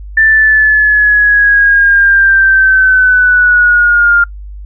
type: linear sweep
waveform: sine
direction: down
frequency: 1775 to 1400 Hz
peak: -4 dBFS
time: 0.17-4.24 s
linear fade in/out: 5 ms
effects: noise-tail reverb RT60 0.1 s tail -25 dB re dry + added 50 Hz sine -24 dBFS peak until 4.65 s